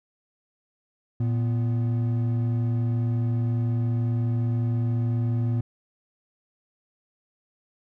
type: tone pair together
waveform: triangle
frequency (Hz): 115.7 / 245.2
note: A#2 / B3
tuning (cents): -13 / -12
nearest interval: octave + minor second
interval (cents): 1301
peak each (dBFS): -20 / -30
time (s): 1.2-5.61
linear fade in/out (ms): 5
effects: none